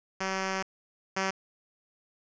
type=tone pair in turn; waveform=5% pulse; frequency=190.8 / 191.58 Hz; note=G3 / G3; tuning=-47 / -39 cents; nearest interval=unison; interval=8 cents; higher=second; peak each=-18 / -16 dBFS; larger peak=second; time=0.2-0.63 / 1.16-1.31 s; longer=first; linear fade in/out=10 ms; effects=resampled to 16000 Hz + 8-bit